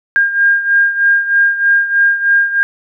sine beating tone pair, 1610 / 1613.2 Hz, G6 / G6, +46 / +49 cents, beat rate 3.2 Hz, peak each -10 / -15 dBFS, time 0.16-2.63 s, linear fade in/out 0 ms, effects none

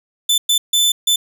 sawtooth tone bursts at uneven times, 3520 Hz, A7, in tune, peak -9 dBFS, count 4, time 0.29-0.38 / 0.49-0.58 / 0.73-0.92 / 1.07-1.16 s, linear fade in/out 5 ms, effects none

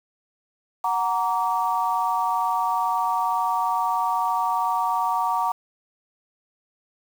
sine chord, Gb augmented, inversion none, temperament equal with one note detuned, 740 / 932.3 / 1154.5 Hz, Gb5 / Bb5 / D6, 0 / 0 / -30 cents, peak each -26 / -23 / -26 dBFS, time 0.84-5.52 s, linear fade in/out 5 ms, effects 7-bit

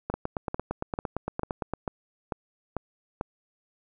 two click trains, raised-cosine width 1 ms, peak -15 / -15 dBFS, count 15 / 8, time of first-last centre 0.14-1.736 / 0.1-3.211 s, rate 8.77 / 2.25 Hz, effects none

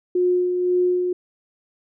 sine tone with tremolo, 359.9 Hz, F#4, 48 cents flat, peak -15 dBFS, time 0.15-1.13 s, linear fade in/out 5 ms, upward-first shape sine, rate 1.9 Hz, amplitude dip 40%, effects none

